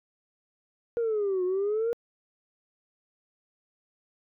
sine exponential two-way sweep, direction down then up, 477.3 to 359.3 to 477.3 Hz, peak -23 dBFS, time 0.97-1.93 s, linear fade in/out 0 ms, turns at 1.44 s, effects tanh soft clip ceiling -22 dBFS

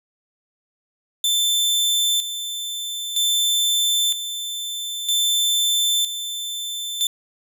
sawtooth tone with tremolo, 3540 Hz, A7, 10 cents sharp, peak -14 dBFS, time 1.24-7.07 s, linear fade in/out 2 ms, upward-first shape square, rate 0.52 Hz, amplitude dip 65%, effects none

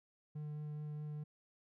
triangle tone with vibrato, 150 Hz, D3, 37 cents sharp, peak -39 dBFS, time 0.35-1.24 s, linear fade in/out 10 ms, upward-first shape sine, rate 4.8 Hz, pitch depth 9 cents each way, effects none

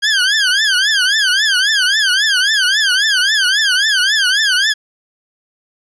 20% pulse tone with vibrato, 1603 Hz, G6, 38 cents sharp, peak -6 dBFS, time 0.02-4.74 s, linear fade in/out 20 ms, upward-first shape triangle, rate 3.7 Hz, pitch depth 200 cents each way, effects resampled to 22050 Hz

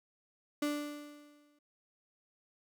35% pulse tone with exponential decay, 293.7 Hz, D4, in tune, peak -28 dBFS, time 0.62-1.59 s, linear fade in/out 5 ms, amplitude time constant 210 ms, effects none

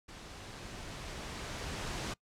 pink noise with level ramp, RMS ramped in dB -49 to -37 dBFS, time 0.08-2.14 s, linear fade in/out 10 ms, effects noise-tail reverb RT60 0.1 s tail -23 dB re dry + low-pass 7000 Hz 12 dB/octave

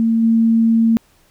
sine tone with level steps, 227 Hz, A#3, 46 cents flat, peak -12 / -10 dBFS, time 0-0.97 s, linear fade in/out 0 ms, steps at 0.22 s, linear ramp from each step 20 ms, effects pink hiss -55 dBFS RMS until 1.3 s

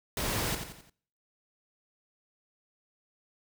pink noise with echo, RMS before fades -32 dBFS, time 0.17-0.55 s, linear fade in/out 2 ms, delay 87 ms, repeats 4, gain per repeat -7 dB, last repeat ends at 0.898 s, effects noise-tail reverb RT60 0.6 s tail -24 dB re dry

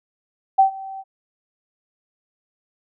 sine tone with ADSR envelope, 773 Hz, G5, 24 cents flat, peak -8 dBFS, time 0.58-1.04 s, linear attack 14 ms, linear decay 110 ms, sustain -22 dB, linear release 43 ms, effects none

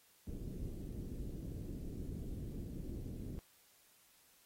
pink low-pass noise, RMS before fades -44 dBFS, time 0.27-3.39 s, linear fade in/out 0 ms, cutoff 360 Hz, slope 24 dB/octave, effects white hiss -68 dBFS RMS until 4.45 s + AAC 48 kbps

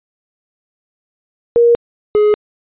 sine / triangle tone pair in turn, 471.6 / 420.1 Hz, A#4 / G#4, +20 / +20 cents, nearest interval major second, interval 200 cents, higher first, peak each -6 dBFS, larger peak neither, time 1.56-1.75 / 2.15-2.34 s, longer neither, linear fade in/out 0 ms, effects resampled to 8000 Hz

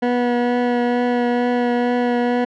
20% pulse tone with vibrato, 243.3 Hz, B3, 26 cents flat, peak -11 dBFS, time 0.02-2.45 s, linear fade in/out 10 ms, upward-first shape triangle, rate 2.2 Hz, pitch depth 14 cents each way, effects low-pass 2000 Hz 12 dB/octave

